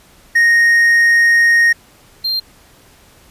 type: tone pair in turn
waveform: triangle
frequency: 1862 / 4180 Hz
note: A#6 / C8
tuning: -2 / -2 cents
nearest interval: octave + major second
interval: 1400 cents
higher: second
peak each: -6 / -14 dBFS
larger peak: first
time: 0.35-1.73 / 2.24-2.4 s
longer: first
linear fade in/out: 10 ms
effects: pink hiss -47 dBFS RMS until 3.3 s + resampled to 32000 Hz